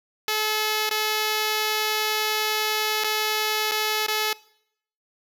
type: tone with dropouts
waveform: 5% pulse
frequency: 430 Hz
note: A4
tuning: 40 cents flat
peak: -11 dBFS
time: 0.28-4.33 s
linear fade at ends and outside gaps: 2 ms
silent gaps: 0.893-0.91 / 3.038-3.043 / 3.713-3.718 / 4.065-4.082 s
effects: noise-tail reverb RT60 0.7 s tail -21 dB re dry